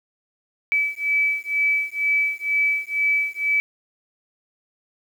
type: beating tone pair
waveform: sine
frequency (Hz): 2298 / 2300.1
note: D7 / D7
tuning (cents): -38 / -37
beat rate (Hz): 2.1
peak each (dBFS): -22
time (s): 0.72-3.6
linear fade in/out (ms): 0
effects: 8-bit